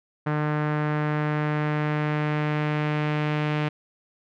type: tone with low-pass filter sweep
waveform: sawtooth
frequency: 150.7 Hz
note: D3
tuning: 45 cents sharp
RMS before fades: -25 dBFS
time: 0.26-3.69 s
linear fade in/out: 10 ms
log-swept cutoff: 1600 to 2600 Hz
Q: 1.7
effects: none